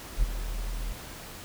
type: tone with ADSR envelope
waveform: triangle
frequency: 40.34 Hz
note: E1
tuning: 37 cents flat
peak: -15 dBFS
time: 0.17-0.93 s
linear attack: 55 ms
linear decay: 24 ms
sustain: -13 dB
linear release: 5 ms
effects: pink hiss -43 dBFS RMS until 1.44 s